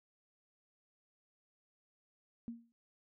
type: tone with exponential decay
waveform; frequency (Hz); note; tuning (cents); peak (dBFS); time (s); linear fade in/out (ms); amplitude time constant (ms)
sine; 233.1; A#3; 0; -37; 2.48-2.72; 0; 51
effects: none